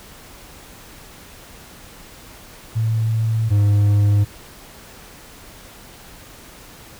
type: tone pair in turn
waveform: sine / triangle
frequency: 111.7 / 102.48 Hz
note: A2 / G#2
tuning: +27 / -23 cents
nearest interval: minor second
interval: 150 cents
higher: first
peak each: -16 / -10 dBFS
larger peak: second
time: 2.75-3.5 / 3.5-4.25 s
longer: neither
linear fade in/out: 20 ms
effects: pink hiss -42 dBFS RMS until 6.99 s